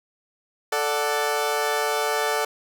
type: chord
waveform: 20% pulse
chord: D major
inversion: second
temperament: equal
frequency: 440 / 587.3 / 740 Hz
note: A4 / D5 / F#5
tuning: 0 / 0 / 0 cents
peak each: -20 / -22 / -23 dBFS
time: 0.72-2.45 s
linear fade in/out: 5 ms
effects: none